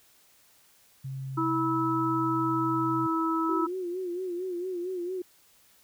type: tone with pitch glide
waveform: sine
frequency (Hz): 133.8 to 128.28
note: C3 to C3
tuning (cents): +39 to -34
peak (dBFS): -33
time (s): 1.04-3.07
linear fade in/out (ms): 10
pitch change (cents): -73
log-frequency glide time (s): 1.29-1.91
type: harmonic tone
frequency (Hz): 325.5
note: E4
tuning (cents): -22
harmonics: 1 / 3 / 4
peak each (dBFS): -27 / -33 / -29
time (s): 1.37-3.67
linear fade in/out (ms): 10
type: tone with vibrato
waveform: sine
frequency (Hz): 360.6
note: F#4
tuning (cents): -45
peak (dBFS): -30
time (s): 3.49-5.22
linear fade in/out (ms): 5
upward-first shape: sine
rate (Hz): 4.4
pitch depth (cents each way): 77
effects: white hiss -61 dBFS RMS until 5.83 s